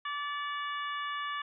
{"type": "harmonic tone with a mistuned harmonic", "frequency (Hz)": 580, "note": "D5", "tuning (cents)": -22, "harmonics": [2, 3, 4, 5, 6], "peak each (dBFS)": [-35, -39, -46, -44, -46], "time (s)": [0.05, 1.42], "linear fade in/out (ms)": 5, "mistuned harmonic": 4, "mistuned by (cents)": -37, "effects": []}